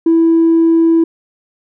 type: tone with tanh clipping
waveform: triangle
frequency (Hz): 329.6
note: E4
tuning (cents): 0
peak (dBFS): -7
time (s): 0.06-1.04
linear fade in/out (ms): 5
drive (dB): 5
effects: none